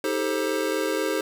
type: chord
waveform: square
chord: A half-diminished seventh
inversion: second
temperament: just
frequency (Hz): 316.8 / 396 / 440 / 528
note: Eb4 / G4 / A4 / C5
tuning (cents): +31 / +18 / 0 / +16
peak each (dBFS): -30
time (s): 0.04-1.21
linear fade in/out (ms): 2
effects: none